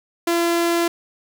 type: tone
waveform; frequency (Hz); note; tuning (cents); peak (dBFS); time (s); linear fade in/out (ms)
sawtooth; 340.3; F4; -45; -13; 0.27-0.88; 5
effects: 9-bit